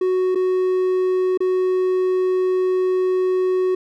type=tone with dropouts; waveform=triangle; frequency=370 Hz; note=F#4; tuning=in tune; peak=-14 dBFS; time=0.01-3.75 s; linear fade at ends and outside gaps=5 ms; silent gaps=0.349-0.355 / 1.375-1.404 s; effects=none